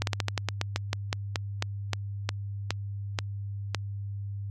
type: slowing click train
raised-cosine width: 0.2 ms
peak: -9 dBFS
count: 18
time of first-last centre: 0.02-3.747 s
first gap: 52 ms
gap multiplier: 1.16
effects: added 100 Hz sine -32 dBFS peak until 4.5 s + MP3 64 kbps